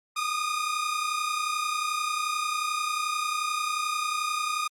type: tone pair together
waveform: sawtooth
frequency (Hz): 1216 / 1247.3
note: D#6 / D#6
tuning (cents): -40 / +4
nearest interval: unison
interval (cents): 44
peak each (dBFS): -25 / -27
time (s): 0.16-4.68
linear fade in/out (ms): 10
effects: low-pass 11000 Hz 12 dB/octave + Opus 48 kbps